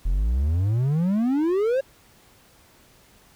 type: exponential sweep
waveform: triangle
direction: up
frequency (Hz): 40.55 to 554.4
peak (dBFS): -17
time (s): 0.05-1.81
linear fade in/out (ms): 10
effects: pink hiss -55 dBFS RMS until 3.35 s